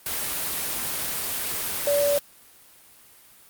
sine tone in noise, 575 Hz, D5, 37 cents flat, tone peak -19 dBFS, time 1.87-2.18 s, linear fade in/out 2 ms, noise white, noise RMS -28 dBFS, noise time 0.06-2.19 s, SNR +6 dB, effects white hiss -52 dBFS RMS until 3.49 s + Opus 32 kbps

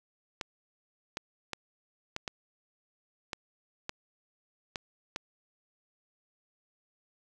clicks, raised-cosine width 0.2 ms, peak -17 dBFS, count 9, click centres 0.412 / 1.171 / 1.533 / 2.164 / 2.278 / 3.332 / 3.894 / 4.758 / 5.161 s, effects none

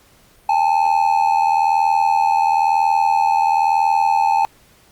triangle ring-modulated tone, 846 Hz, G#5, 32 cents sharp, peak -8 dBFS, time 0.49-4.45 s, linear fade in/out 0 ms, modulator 40.5 Hz, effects pink hiss -52 dBFS RMS until 4.91 s + Opus 48 kbps

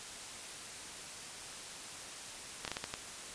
slowing click train, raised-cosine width 0.2 ms, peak -19 dBFS, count 6, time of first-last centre 2.65-2.94 s, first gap 28 ms, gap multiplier 1.37, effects white hiss -46 dBFS RMS until 3.34 s + resampled to 22050 Hz

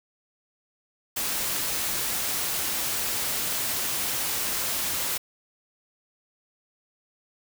white noise, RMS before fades -28 dBFS, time 1.16-5.18 s, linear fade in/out 10 ms, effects none

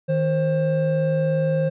triangle tone pair together, 157.69 / 530 Hz, D#3 / C5, +24 / +22 cents, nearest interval octave + major sixth, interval 2098 cents, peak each -19 dBFS, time 0.08-1.7 s, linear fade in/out 20 ms, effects resampled to 8000 Hz

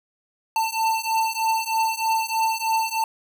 square beating tone pair, 891 / 894.2 Hz, A5 / A5, +22 / +28 cents, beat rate 3.2 Hz, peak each -25 / -24 dBFS, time 0.56-3.04 s, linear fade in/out 2 ms, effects 10-bit

